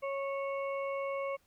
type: harmonic tone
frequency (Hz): 551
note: C#5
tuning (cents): -11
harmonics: 1 / 2 / 4 / 5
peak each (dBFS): -34 / -40 / -44 / -53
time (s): 0.02-1.37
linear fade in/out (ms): 20
effects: pink hiss -71 dBFS RMS until 1.46 s

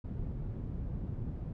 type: low-pass noise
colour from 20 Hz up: white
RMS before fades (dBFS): -38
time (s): 0.04-1.53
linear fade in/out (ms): 5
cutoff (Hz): 120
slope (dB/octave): 12
effects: none

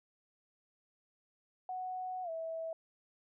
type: tone with pitch glide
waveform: sine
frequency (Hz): 740 to 651.7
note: F#5 to E5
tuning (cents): 0 to -20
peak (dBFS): -37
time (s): 1.69-2.73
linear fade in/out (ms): 2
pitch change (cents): -220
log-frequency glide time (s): 2.23-2.3
effects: none

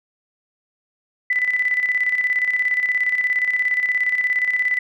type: tone with tremolo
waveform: sine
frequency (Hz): 1995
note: B6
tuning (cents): +17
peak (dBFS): -15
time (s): 1.3-4.79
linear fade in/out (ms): 5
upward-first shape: square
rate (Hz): 17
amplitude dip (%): 55
effects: none

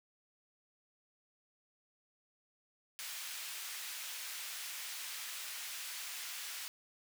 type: high-pass noise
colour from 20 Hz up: pink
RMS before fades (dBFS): -44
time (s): 2.99-6.68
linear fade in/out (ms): 0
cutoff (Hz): 2000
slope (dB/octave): 12
effects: none

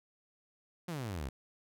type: exponential sweep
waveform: sawtooth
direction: down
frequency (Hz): 184.1 to 61.1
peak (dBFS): -33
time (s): 0.88-1.29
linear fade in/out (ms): 5
effects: none

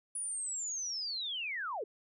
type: linear sweep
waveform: sine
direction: down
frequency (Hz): 9860 to 370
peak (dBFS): -35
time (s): 0.15-1.84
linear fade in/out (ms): 5
effects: none

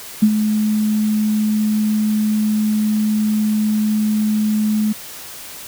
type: tone with ADSR envelope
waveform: sine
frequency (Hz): 213.7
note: G#3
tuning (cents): +50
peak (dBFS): -6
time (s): 0.22-4.93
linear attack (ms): 10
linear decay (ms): 67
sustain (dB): -8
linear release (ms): 12
effects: white hiss -34 dBFS RMS until 5.67 s

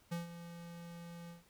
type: tone with ADSR envelope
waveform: square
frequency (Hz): 170.6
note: F3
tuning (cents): -40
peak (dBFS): -36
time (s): 0.11-1.44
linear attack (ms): 14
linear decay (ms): 140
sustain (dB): -12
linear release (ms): 150
effects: pink hiss -68 dBFS RMS until 1.49 s

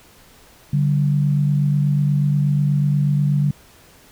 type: tone pair together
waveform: sine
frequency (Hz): 144.8 / 193.06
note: D3 / G3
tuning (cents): -24 / -26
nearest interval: perfect fourth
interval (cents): 498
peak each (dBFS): -15 / -23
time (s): 0.73-3.51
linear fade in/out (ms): 5
effects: pink hiss -49 dBFS RMS until 4.11 s

